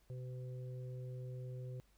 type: harmonic tone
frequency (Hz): 126.9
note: B2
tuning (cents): +47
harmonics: 1 / 3 / 4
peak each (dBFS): -43 / -56 / -55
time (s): 0.1-1.8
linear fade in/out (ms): 0
effects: added 50 Hz sine -70 dBFS peak until 1.97 s + pink hiss -74 dBFS RMS until 1.97 s